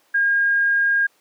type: tone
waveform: sine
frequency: 1621 Hz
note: G#6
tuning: 42 cents flat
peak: -15 dBFS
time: 0.14-1.07 s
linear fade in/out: 10 ms
effects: pink hiss -60 dBFS RMS until 1.2 s + high-pass 400 Hz 12 dB/octave